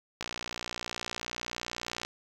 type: click train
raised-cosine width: 0.2 ms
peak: -17 dBFS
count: 111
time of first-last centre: 0.21-2.049 s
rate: 59.8 Hz
effects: 8-bit